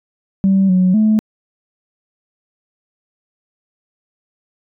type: tone with pitch steps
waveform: sine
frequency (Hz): 193.2 / 183.9 / 216.2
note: G3 / F#3 / A3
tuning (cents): -25 / -10 / -30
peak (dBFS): -8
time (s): 0.44-1.19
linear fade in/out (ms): 0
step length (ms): 250
effects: tanh soft clip ceiling -6 dBFS